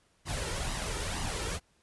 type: noise with flanger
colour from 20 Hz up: pink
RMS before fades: -34 dBFS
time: 0.25-1.6 s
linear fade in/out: 50 ms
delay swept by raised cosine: 1 to 2.2 ms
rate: 2.1 Hz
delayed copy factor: +0.55
effects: pink hiss -69 dBFS RMS until 1.82 s + resampled to 24000 Hz